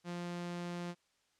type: tone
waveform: sawtooth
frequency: 174.61 Hz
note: F3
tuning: in tune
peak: -35 dBFS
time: 0.04-0.95 s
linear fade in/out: 50 ms
effects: white hiss -75 dBFS RMS until 1.39 s + low-pass 7000 Hz 12 dB/octave